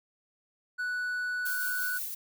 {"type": "tone", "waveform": "triangle", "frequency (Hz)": 1480, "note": "F#6", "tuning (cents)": 0, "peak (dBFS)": -28, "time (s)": [0.78, 1.99], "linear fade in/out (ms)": 20}
{"type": "noise with tremolo", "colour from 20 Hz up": "violet", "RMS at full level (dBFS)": -35, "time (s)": [1.45, 2.15], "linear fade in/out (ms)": 10, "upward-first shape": "sine", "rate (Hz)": 5.8, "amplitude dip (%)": 30}
{"effects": []}